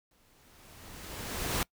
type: noise with exponential growth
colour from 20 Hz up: pink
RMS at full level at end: -29 dBFS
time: 0.11-1.63 s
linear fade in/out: 2 ms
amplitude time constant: 330 ms
effects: noise-tail reverb RT60 0.1 s tail -24 dB re dry